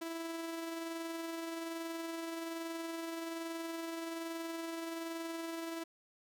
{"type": "tone with amplitude modulation", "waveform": "sawtooth", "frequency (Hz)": 330.4, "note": "E4", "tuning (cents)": 4, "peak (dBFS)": -34, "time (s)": [0.01, 5.84], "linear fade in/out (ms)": 10, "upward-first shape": "sine", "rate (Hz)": 21.2, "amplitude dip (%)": 30, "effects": []}